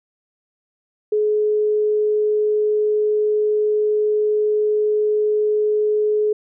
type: tone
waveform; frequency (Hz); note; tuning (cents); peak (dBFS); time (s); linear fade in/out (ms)
sine; 423.7; G#4; +35; -15; 1.12-6.33; 5
effects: none